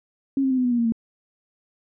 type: tone with pitch steps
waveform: sine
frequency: 272.6 / 265.6 / 258.8 / 252.2 / 245.7 / 239.4 / 233.2 / 227.3 Hz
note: C#4 / C4 / C4 / B3 / B3 / A#3 / A#3 / A#3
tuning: -29 / +26 / -19 / +36 / -9 / +46 / +1 / -43 cents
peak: -18 dBFS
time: 0.37-0.922 s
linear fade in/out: 2 ms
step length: 69 ms
effects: none